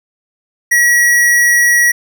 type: tone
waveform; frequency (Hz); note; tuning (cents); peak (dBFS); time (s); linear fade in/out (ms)
square; 1919; A#6; +50; -8; 0.71-1.92; 10
effects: none